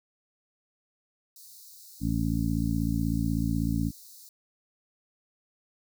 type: high-pass noise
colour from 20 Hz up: white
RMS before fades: -50 dBFS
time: 1.36-4.29 s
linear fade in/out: 2 ms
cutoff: 3900 Hz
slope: 96 dB/octave
type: harmonic tone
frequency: 56.2 Hz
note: A1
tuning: 37 cents sharp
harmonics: 1 / 2 / 3 / 4 / 5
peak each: -31 / -31 / -31 / -31 / -31 dBFS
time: 2-3.92 s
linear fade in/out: 50 ms
effects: none